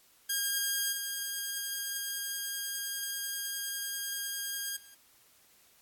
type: tone with level steps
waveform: 5% pulse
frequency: 1619 Hz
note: G#6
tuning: 45 cents flat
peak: -18 / -23 / -42 dBFS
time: 0.29-4.95 s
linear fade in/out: 10 ms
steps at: 0.92 / 4.76 s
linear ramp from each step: 10 ms
effects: white hiss -63 dBFS RMS until 5.81 s + AAC 64 kbps